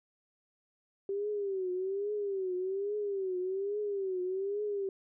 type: tone with vibrato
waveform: sine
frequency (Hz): 390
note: G4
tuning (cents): -9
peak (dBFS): -31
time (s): 1.09-4.89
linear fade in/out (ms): 2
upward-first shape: triangle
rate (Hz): 1.2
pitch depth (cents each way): 140
effects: none